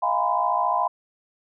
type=tone cluster; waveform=sine; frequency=640 / 705 / 818 / 963 / 1017 Hz; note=D#5 / F5 / G#5 / B5 / C6; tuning=+49 / +16 / -26 / -44 / -50 cents; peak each=-31 / -26 / -27 / -28 / -23 dBFS; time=0.02-0.88 s; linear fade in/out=10 ms; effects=none